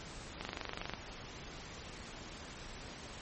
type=click train; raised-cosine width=0.3 ms; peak=-22 dBFS; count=14; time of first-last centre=0.41-0.936 s; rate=24.7 Hz; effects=pink hiss -48 dBFS RMS until 3.21 s + MP3 32 kbps